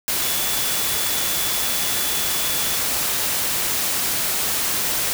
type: tone in noise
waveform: sine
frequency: 3440 Hz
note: A7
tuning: 40 cents flat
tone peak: -31 dBFS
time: 0.22-2.77 s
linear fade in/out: 0 ms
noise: white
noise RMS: -22 dBFS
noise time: 0.08-5.13 s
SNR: -12 dB
effects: none